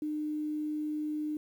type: tone with quantisation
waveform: sine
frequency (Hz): 303.1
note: D#4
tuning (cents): -45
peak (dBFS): -31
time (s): 0.02-1.37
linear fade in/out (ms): 2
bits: 10
effects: none